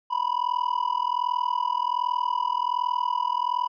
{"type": "tone with amplitude modulation", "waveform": "triangle", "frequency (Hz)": 982, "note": "B5", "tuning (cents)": -10, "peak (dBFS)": -17, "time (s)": [0.1, 3.68], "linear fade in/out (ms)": 20, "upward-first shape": "sine", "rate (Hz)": 41.3, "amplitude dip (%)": 95, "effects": ["resampled to 11025 Hz"]}